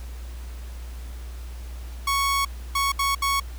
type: tone bursts at uneven times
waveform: sawtooth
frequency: 1109 Hz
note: C#6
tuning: in tune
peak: -17 dBFS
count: 4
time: 2.07-2.45 / 2.75-2.92 / 2.99-3.15 / 3.22-3.4 s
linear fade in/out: 5 ms
effects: added 60 Hz sine -33 dBFS peak until 3.58 s + pink hiss -48 dBFS RMS until 3.58 s